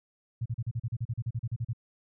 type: tone bursts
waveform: sine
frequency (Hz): 116.54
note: A#2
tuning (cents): 0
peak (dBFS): -28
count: 16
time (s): 0.41-1.733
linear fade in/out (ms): 10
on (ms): 48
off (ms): 37
effects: none